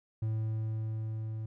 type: tone with level ramp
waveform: triangle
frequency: 110 Hz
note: A2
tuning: in tune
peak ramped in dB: -27 to -33 dBFS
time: 0.22-1.46 s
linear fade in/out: 5 ms
effects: none